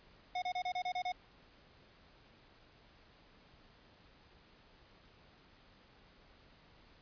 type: tone bursts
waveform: square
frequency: 727 Hz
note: F#5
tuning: 31 cents flat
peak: -35 dBFS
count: 8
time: 0.35-1.121 s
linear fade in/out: 5 ms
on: 71 ms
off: 29 ms
effects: pink hiss -63 dBFS RMS until 7.01 s + resampled to 11025 Hz